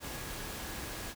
sine tone in noise, 1661.2 Hz, G#6, in tune, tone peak -52 dBFS, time 0-1.15 s, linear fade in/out 50 ms, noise pink, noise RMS -41 dBFS, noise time 0-1.15 s, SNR -14 dB, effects none

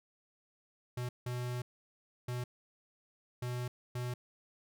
square tone bursts at uneven times, 123.47 Hz, B2, in tune, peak -36 dBFS, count 5, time 0.97-1.09 / 1.26-1.62 / 2.28-2.44 / 3.42-3.68 / 3.95-4.14 s, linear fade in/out 5 ms, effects none

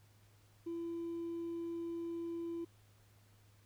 triangle tone with hard clipping, 336.8 Hz, E4, 37 cents sharp, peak -38 dBFS, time 0.66-2.65 s, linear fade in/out 10 ms, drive 2 dB, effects added 103 Hz sine -64 dBFS peak until 3.65 s + pink hiss -70 dBFS RMS until 3.65 s

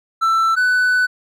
triangle tone pair in turn, 1332 / 1495.1 Hz, E6 / F#6, +18 / +18 cents, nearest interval major second, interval 200 cents, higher second, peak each -11 dBFS, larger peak neither, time 0.21-0.56 / 0.56-1.07 s, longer second, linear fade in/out 20 ms, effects none

